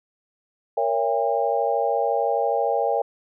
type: chord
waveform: sine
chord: A# diminished seventh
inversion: none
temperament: just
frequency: 466.2 / 559.4 / 671.3 / 805.5 Hz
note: A#4 / C#5 / E5 / G5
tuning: 0 / +16 / +31 / +47 cents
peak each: -25 / -25 / -26 / -24 dBFS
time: 0.77-3.02 s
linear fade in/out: 5 ms
effects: none